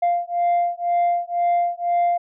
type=beating tone pair; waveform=sine; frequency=696 / 698 Hz; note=F5 / F5; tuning=-6 / -1 cents; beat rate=2 Hz; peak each=-19 dBFS; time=0.02-2.18 s; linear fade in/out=10 ms; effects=tanh soft clip ceiling -14 dBFS